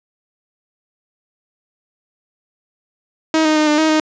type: tone with pitch steps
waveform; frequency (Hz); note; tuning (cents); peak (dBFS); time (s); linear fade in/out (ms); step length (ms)
sawtooth; 317.6 / 309.7 / 306.2 / 299.8 / 315.4 / 310.4; D#4 / D#4 / D#4 / D4 / D#4 / D#4; +36 / -8 / -28 / +36 / +24 / -4; -8; 3.34-4; 2; 110
effects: resampled to 16000 Hz + 7-bit